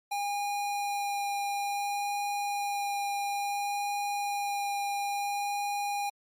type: tone with vibrato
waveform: square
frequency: 810 Hz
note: G#5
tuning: 43 cents flat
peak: -30 dBFS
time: 0.11-6.1 s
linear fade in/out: 10 ms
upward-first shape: sine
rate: 0.58 Hz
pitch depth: 9 cents each way
effects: MP3 64 kbps